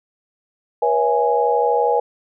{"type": "chord", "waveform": "sine", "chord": "C# minor seventh", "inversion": "third", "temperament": "equal with one note detuned", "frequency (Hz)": [482, 554.4, 659.3, 830.6], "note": ["B4", "C#5", "E5", "G#5"], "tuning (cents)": [-42, 0, 0, 0], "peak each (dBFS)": [-18, -23, -24, -18], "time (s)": [0.82, 2], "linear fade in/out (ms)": 5, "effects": []}